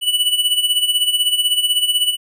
square tone with tremolo, 2960 Hz, F#7, in tune, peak -12 dBFS, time 0.01-2.17 s, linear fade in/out 50 ms, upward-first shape sine, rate 16 Hz, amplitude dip 70%, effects none

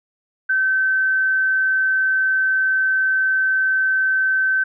sine tone, 1539 Hz, G6, 32 cents flat, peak -15 dBFS, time 0.49-4.64 s, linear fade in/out 10 ms, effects none

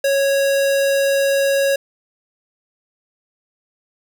square tone, 552 Hz, C#5, 7 cents flat, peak -15 dBFS, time 0.04-1.76 s, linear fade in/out 5 ms, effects none

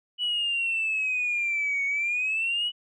sine exponential two-way sweep, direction down then up, 2960 to 2217 to 2960 Hz, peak -23 dBFS, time 0.18-2.72 s, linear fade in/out 50 ms, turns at 1.85 s, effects tanh soft clip ceiling -20 dBFS

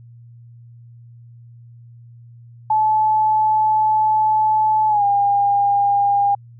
sine tone with pitch glide, 864 to 806.1 Hz, A5 to G5, -32 to +48 cents, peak -13 dBFS, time 2.7-6.35 s, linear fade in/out 5 ms, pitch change -120 cents, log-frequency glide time 4.88-5.04 s, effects added 118 Hz sine -40 dBFS peak until 6.59 s

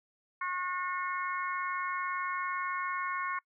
harmonic tone, 362.2 Hz, F#4, 37 cents flat, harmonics 3 / 4 / 5 / 6, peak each -34 / -39 / -41 / -40 dBFS, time 0.41-3.39 s, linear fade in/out 5 ms, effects noise-tail reverb RT60 0.1 s tail -24 dB re dry

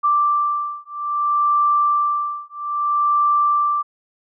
sine beating tone pair, 1174.7 / 1175.31 Hz, D6 / D6, 0 / +1 cents, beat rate 0.61 Hz, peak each -19 dBFS, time 0.03-3.83 s, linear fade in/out 20 ms, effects none

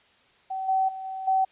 sine tone with level steps, 763 Hz, G5, 47 cents flat, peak -28 / -20 / -33 / -31 / -19 dBFS, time 0.5-1.45 s, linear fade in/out 10 ms, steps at 0.68 / 0.88 / 1.04 / 1.27 s, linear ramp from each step 10 ms, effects white hiss -60 dBFS RMS until 1.51 s + resampled to 8000 Hz

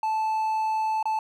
triangle tone with dropouts, 875 Hz, A5, 10 cents flat, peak -21 dBFS, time 0.03-1.19 s, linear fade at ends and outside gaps 2 ms, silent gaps 1.028-1.055 s, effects none

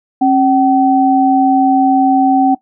sine tone pair together, 270 / 763 Hz, C#4 / G5, -45 / -47 cents, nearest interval octave + tritone, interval 1798 cents, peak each -10 dBFS, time 0.21-2.55 s, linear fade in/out 10 ms, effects noise-tail reverb RT60 0.1 s tail -18 dB re dry

